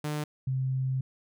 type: tone pair in turn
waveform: sawtooth / sine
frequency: 150 / 131.24 Hz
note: D3 / C3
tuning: +37 / +6 cents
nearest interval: major second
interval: 231 cents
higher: first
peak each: -26 dBFS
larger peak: neither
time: 0.04-0.24 / 0.47-1.01 s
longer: second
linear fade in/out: 5 ms
effects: none